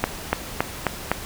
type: accelerating click train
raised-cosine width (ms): 0.5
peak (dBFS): -3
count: 5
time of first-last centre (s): 0.04-1.116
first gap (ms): 290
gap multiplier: 0.95
effects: pink hiss -35 dBFS RMS until 1.25 s